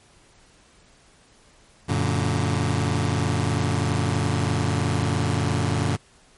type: chord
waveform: sawtooth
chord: Gb augmented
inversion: none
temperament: just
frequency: 92.5 / 115.62 / 144.53 Hz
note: Gb2 / Bb2 / D3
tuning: 0 / -14 / -27 cents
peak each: -21 dBFS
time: 1.88-5.97 s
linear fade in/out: 20 ms
effects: pink hiss -55 dBFS RMS until 6.37 s + MP3 48 kbps